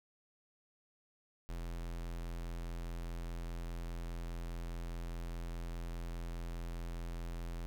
square tone, 42.44 Hz, F1, 49 cents flat, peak -40 dBFS, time 1.49-7.66 s, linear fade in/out 0 ms, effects none

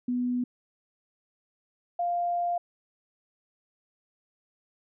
sine tone pair in turn, 246.9 / 698.3 Hz, B3 / F5, 0 / 0 cents, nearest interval octave + tritone, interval 1800 cents, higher second, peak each -25 dBFS, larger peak neither, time 0.08-0.44 / 1.99-2.58 s, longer second, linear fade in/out 5 ms, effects none

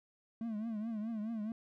triangle tone with vibrato, 220 Hz, A3, in tune, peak -34 dBFS, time 0.41-1.52 s, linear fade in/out 2 ms, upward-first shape triangle, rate 4.7 Hz, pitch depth 120 cents each way, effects none

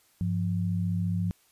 sine tone pair together, 100.04 / 174.61 Hz, G2 / F3, +36 / 0 cents, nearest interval minor seventh, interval 964 cents, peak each -28 dBFS, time 0.21-1.31 s, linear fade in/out 0 ms, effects white hiss -64 dBFS RMS until 1.51 s + resampled to 32000 Hz

